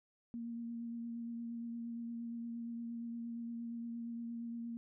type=tone with vibrato; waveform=sine; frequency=233.4 Hz; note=A#3; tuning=2 cents sharp; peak=-40 dBFS; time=0.34-4.77 s; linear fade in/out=0 ms; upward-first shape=triangle; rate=8.6 Hz; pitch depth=19 cents each way; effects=none